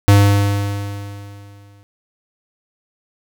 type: tone with exponential decay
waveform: square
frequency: 100.9 Hz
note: G#2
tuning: 49 cents flat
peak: -6 dBFS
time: 0.08-1.83 s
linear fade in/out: 0 ms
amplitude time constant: 380 ms
effects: none